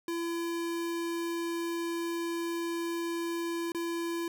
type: tone with dropouts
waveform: square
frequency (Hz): 337.8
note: E4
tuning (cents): +42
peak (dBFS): -32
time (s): 0.08-4.28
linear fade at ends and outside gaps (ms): 2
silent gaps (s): 3.72-3.747
effects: none